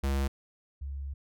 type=tone pair in turn; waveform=square / sine; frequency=68.4 / 69.35 Hz; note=C#2 / C#2; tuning=-23 / +1 cents; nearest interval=unison; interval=24 cents; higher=second; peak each=-27 / -34 dBFS; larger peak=first; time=0.03-0.28 / 0.81-1.14 s; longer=second; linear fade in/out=10 ms; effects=none